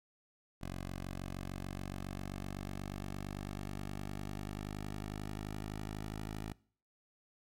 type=linear sweep; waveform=10% pulse; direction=up; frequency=45.79 to 53.1 Hz; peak=-32 dBFS; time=0.61-6.53 s; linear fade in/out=10 ms; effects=noise-tail reverb RT60 0.5 s tail -23 dB re dry + AAC 64 kbps